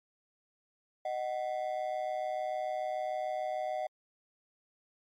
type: ring-modulated tone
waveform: triangle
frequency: 683 Hz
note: F5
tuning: 39 cents flat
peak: -27 dBFS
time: 1.05-3.87 s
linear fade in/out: 5 ms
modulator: 63.4 Hz
effects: MP3 64 kbps